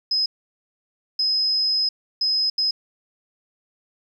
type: tone bursts at uneven times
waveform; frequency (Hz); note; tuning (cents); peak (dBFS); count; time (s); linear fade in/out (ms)
sine; 5080; D#8; +35; -18; 4; 0.11-0.26 / 1.19-1.89 / 2.21-2.5 / 2.58-2.71; 5
effects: 9-bit